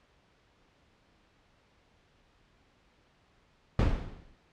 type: noise with exponential decay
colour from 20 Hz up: brown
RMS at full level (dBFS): -21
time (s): 3.79-4.35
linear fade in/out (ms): 2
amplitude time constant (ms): 120
effects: pink hiss -66 dBFS RMS until 4.52 s + low-pass 4000 Hz 12 dB/octave